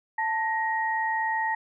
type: tone pair together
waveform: sine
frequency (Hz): 884 / 1881.3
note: A5 / A#6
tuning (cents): +8 / +15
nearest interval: octave + minor second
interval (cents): 1307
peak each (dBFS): -26 / -28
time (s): 0.18-1.55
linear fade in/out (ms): 5
effects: none